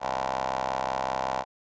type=ring-modulated tone; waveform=15% pulse; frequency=65.41 Hz; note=C2; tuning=in tune; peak=-18 dBFS; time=0-1.45 s; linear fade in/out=50 ms; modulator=797 Hz; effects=resampled to 16000 Hz